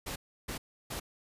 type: noise bursts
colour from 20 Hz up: pink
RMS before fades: -38 dBFS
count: 3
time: 0.06-1 s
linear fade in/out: 10 ms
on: 100 ms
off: 320 ms
effects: resampled to 32000 Hz